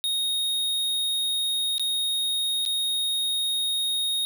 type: tone with dropouts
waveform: square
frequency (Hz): 3729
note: A#7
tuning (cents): 0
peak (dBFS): -24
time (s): 0.04-4.25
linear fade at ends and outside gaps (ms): 0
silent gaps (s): 1.781-1.796 / 2.652-2.661
effects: none